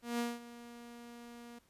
sawtooth tone with ADSR envelope, 237.4 Hz, A#3, 32 cents sharp, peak -28 dBFS, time 0.02-1.59 s, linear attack 170 ms, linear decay 200 ms, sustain -17 dB, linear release 8 ms, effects pink hiss -71 dBFS RMS until 1.69 s + resampled to 32000 Hz

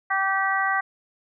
harmonic tone, 387.6 Hz, G4, 20 cents flat, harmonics 2 / 3 / 4 / 5, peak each -26 / -26 / -26 / -26 dBFS, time 0.1-0.81 s, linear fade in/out 10 ms, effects none

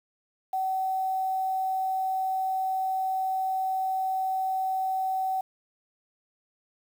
sine tone with quantisation, 759 Hz, F#5, 44 cents sharp, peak -25 dBFS, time 0.53-5.41 s, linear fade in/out 5 ms, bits 8, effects none

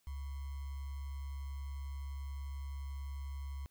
sine tone with sample-and-hold, 69.3 Hz, C#2, in tune, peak -39 dBFS, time 0.07-3.66 s, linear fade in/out 0 ms, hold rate 1050 Hz, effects white hiss -75 dBFS RMS until 3.7 s

